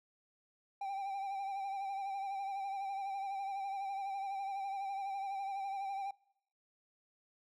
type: tone with vibrato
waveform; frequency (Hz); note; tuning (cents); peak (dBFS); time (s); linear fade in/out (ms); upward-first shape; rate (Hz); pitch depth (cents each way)
triangle; 786; G5; +4; -35; 0.81-6.11; 5; sine; 12; 39
effects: noise-tail reverb RT60 0.8 s tail -26 dB re dry